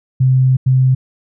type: tone bursts at uneven times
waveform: sine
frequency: 130 Hz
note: C3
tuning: 11 cents flat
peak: -8 dBFS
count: 2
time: 0.2-0.57 / 0.66-0.95 s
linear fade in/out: 10 ms
effects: none